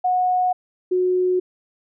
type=tone pair in turn; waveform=sine; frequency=731 / 365.5 Hz; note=F#5 / F#4; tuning=-21 / -21 cents; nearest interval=octave; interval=1200 cents; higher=first; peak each=-16 dBFS; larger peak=neither; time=0.04-0.53 / 0.91-1.4 s; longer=neither; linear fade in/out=10 ms; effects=none